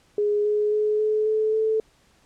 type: tone with pitch steps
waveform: sine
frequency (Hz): 415.3 / 419.9 / 424.5 / 429.2 / 433.9 / 438.7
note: G#4 / G#4 / G#4 / A4 / A4 / A4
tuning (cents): 0 / +19 / +38 / -43 / -24 / -5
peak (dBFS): -19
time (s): 0.18-1.8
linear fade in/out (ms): 2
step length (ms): 270
effects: pink hiss -60 dBFS RMS until 2.25 s + low-pass 9000 Hz 12 dB/octave